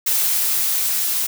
blue noise with level ramp, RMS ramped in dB -18 to -21 dBFS, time 0.06-1.27 s, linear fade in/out 10 ms, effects none

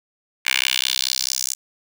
10% pulse tone with high-pass filter sweep, 64.6 Hz, C2, 21 cents flat, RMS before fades -22 dBFS, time 0.45-1.55 s, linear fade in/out 20 ms, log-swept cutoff 2200 to 6800 Hz, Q 2.5, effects none

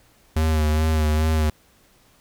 square tone with vibrato, 77.78 Hz, D#2, in tune, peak -18 dBFS, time 0.36-1.5 s, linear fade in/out 5 ms, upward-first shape sine, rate 2.4 Hz, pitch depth 36 cents each way, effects pink hiss -57 dBFS RMS until 2.2 s

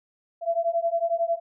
sine beating tone pair, 668 / 679 Hz, E5 / F5, +23 / -49 cents, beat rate 11 Hz, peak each -25 / -25 dBFS, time 0.41-1.4 s, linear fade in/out 50 ms, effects none

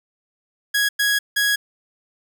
sawtooth tone bursts at uneven times, 1661.2 Hz, G#6, in tune, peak -13 dBFS, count 3, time 0.74-0.89 / 0.99-1.19 / 1.36-1.56 s, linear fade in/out 10 ms, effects none

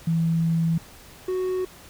sine / triangle tone pair in turn, 164.81 / 370 Hz, E3 / F#4, 0 / 0 cents, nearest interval octave + major second, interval 1400 cents, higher second, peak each -19 / -21 dBFS, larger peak first, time 0.07-0.78 / 1.28-1.65 s, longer first, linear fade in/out 5 ms, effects pink hiss -47 dBFS RMS until 1.89 s

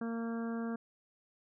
harmonic tone, 230 Hz, A#3, 23 cents flat, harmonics 1 / 2 / 3 / 4 / 5 / 6 / 7, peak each -35 / -43 / -48 / -54 / -51 / -51 / -52 dBFS, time 0.01-0.76 s, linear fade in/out 5 ms, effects none

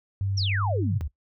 sine tone with pitch glide, 98 to 100 Hz, G2 to G2, 0 to +35 cents, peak -24 dBFS, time 0.21-1.01 s, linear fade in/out 0 ms, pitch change +35 cents, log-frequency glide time 0.53-0.6 s
sine exponential sweep, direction down, 5920 to 61 Hz, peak -27 dBFS, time 0.37-1.08 s, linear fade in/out 10 ms
effects noise-tail reverb RT60 0.1 s tail -18 dB re dry

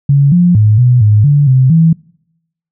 sine tone with pitch steps, 140.8 / 176.3 / 106.7 / 124 / 105.5 / 144.4 / 130.2 / 163.3 Hz, C#3 / F3 / G#2 / B2 / G#2 / D3 / C3 / E3, +27 / +17 / +47 / +7 / +28 / -29 / -8 / -16 cents, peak -4 dBFS, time 0.09-1.93 s, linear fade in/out 5 ms, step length 230 ms, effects noise-tail reverb RT60 0.8 s tail -25 dB re dry

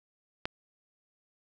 click, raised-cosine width 0.3 ms, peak -15 dBFS, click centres 0.455 s, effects none

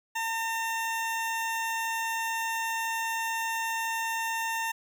20% pulse tone, 907 Hz, A#5, 48 cents flat, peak -24 dBFS, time 0.15-4.72 s, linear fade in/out 10 ms, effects none

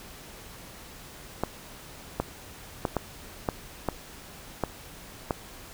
clicks, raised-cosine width 1 ms, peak -11 dBFS, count 8, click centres 1.436 / 2.2 / 2.852 / 2.967 / 3.488 / 3.887 / 4.637 / 5.308 s, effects pink hiss -46 dBFS RMS until 5.73 s

